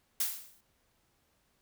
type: noise with exponential decay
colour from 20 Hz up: blue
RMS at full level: -28 dBFS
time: 0.2-0.61 s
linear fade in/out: 5 ms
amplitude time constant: 88 ms
effects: pink hiss -73 dBFS RMS until 1.61 s